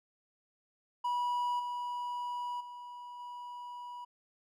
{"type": "tone with level steps", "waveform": "triangle", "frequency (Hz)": 975, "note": "B5", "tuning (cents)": -23, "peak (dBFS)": [-28, -33, -42, -40], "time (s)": [1.04, 4.05], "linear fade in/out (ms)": 10, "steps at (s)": [1.59, 2.6, 3.19], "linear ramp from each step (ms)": 10, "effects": []}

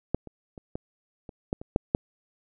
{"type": "clicks", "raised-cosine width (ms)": 2, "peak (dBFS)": [-10, -28, -28, -19, -27, -13, -25, -7, -7], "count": 9, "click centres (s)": [0.146, 0.273, 0.578, 0.755, 1.292, 1.529, 1.615, 1.761, 1.949], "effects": []}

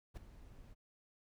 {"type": "noise with ADSR envelope", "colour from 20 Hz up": "brown", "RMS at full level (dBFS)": -42, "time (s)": [0.14, 0.75], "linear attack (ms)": 32, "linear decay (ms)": 5, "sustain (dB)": -14, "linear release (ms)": 29, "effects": []}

